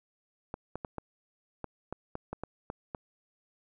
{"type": "clicks", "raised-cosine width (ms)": 1, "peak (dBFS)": -22, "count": 11, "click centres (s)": [0.541, 0.756, 0.848, 0.983, 1.643, 1.926, 2.154, 2.33, 2.436, 2.701, 2.948], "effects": []}